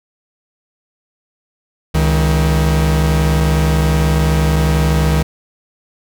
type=tone pair together; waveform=45% pulse; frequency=69.6 / 157.93 Hz; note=C#2 / D#3; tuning=+8 / +26 cents; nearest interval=octave + major second; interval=1418 cents; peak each=-14 dBFS; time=1.94-5.23 s; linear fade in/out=10 ms; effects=none